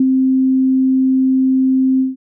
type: tone with ADSR envelope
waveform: sine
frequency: 262 Hz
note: C4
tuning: 2 cents sharp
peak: -8 dBFS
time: 0-2.16 s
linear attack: 4 ms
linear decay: 44 ms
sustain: -2 dB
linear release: 160 ms
effects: none